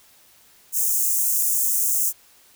white high-pass noise, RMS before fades -21 dBFS, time 0.72-2.13 s, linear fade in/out 50 ms, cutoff 6300 Hz, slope 48 dB/octave, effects white hiss -54 dBFS RMS until 2.55 s

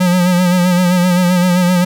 square tone with vibrato, 179.4 Hz, F3, 47 cents sharp, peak -10 dBFS, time 0-1.85 s, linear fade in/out 10 ms, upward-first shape sine, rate 7.7 Hz, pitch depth 46 cents each way, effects none

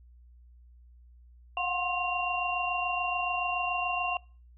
sine tone cluster, 714 / 741 / 1063 / 2766 Hz, F5 / F#5 / C6 / F7, +38 / +2 / +27 / -17 cents, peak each -33 / -37 / -33 / -32 dBFS, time 1.57-4.17 s, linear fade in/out 2 ms, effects noise-tail reverb RT60 0.4 s tail -25 dB re dry + added 60 Hz sine -52 dBFS peak until 4.57 s

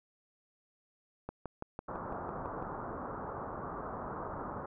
click train, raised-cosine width 1 ms, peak -25 dBFS, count 9, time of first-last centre 1.29-2.626 s, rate 5.99 Hz
white low-pass noise, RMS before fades -41 dBFS, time 1.88-4.66 s, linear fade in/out 5 ms, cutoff 1300 Hz, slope 48 dB/octave
effects none

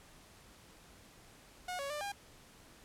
sawtooth tone with pitch steps, 725 / 558 / 594 / 806 Hz, F#5 / C#5 / D5 / G5, -35 / +11 / +20 / +48 cents, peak -34 dBFS, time 1.68-2.12 s, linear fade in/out 5 ms, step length 110 ms, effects pink hiss -59 dBFS RMS until 2.84 s + low-pass 12000 Hz 12 dB/octave

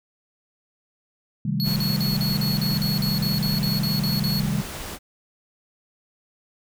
sine chord, A half-diminished seventh, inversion first, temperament just, 132 / 158.4 / 198 / 220 Hz, C3 / Eb3 / G3 / A3, +16 / +31 / +18 / 0 cents, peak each -27 / -26 / -26 / -32 dBFS, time 1.45-4.62 s, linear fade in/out 5 ms
square tone bursts, 4360 Hz, C#8, 29 cents flat, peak -26 dBFS, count 14, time 1.6-4.399 s, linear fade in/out 0 ms, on 160 ms, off 43 ms
pink noise, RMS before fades -34 dBFS, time 1.63-4.99 s, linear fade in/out 50 ms
effects none

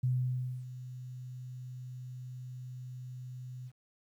sine tone with ADSR envelope, 126.5 Hz, B2, 42 cents sharp, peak -26 dBFS, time 0.03-3.72 s, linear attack 9 ms, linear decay 600 ms, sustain -15 dB, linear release 54 ms, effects 11-bit

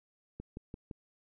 click train, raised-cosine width 3 ms, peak -29 dBFS, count 4, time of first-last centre 0.4-0.912 s, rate 5.86 Hz, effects none

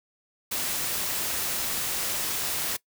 white noise, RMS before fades -29 dBFS, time 0.51-2.77 s, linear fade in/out 10 ms, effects noise-tail reverb RT60 0.1 s tail -21 dB re dry

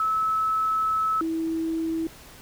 sine tone pair in turn, 1300 / 325 Hz, E6 / E4, -24 / -24 cents, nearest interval 2 octaves, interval 2400 cents, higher first, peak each -21 / -24 dBFS, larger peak first, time 0-1.21 / 1.21-2.07 s, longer first, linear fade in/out 2 ms, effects pink hiss -47 dBFS RMS until 2.41 s

